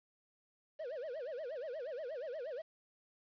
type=tone with vibrato; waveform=triangle; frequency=554.4 Hz; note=C#5; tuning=in tune; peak=-38 dBFS; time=0.79-2.62 s; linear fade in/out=10 ms; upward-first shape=sine; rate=8.4 Hz; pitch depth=270 cents each way; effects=resampled to 11025 Hz + 11-bit